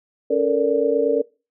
sine tone cluster, 279.3 / 442.9 / 471.5 / 582 Hz, C#4 / A4 / A#4 / D5, +13 / +11 / +20 / -16 cents, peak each -25 / -20 / -19 / -23 dBFS, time 0.3-1.22 s, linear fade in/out 10 ms, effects noise-tail reverb RT60 0.3 s tail -22 dB re dry

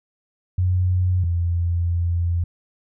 sine tone pair in turn, 91.1 / 85.99 Hz, F#2 / F2, -26 / -26 cents, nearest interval minor second, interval 100 cents, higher first, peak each -16 / -18 dBFS, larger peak first, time 0.58-1.24 / 1.24-2.44 s, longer second, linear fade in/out 5 ms, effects none

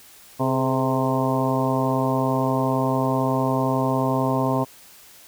harmonic tone with a mistuned harmonic, 131.1 Hz, C3, 4 cents sharp, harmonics 1 / 2 / 3 / 4 / 5 / 6 / 7 / 8, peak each -25 / -24 / -29 / -29 / -27 / -33 / -28 / -29 dBFS, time 0.39-4.65 s, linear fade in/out 20 ms, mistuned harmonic 3, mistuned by +69 cents, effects white hiss -48 dBFS RMS until 5.27 s

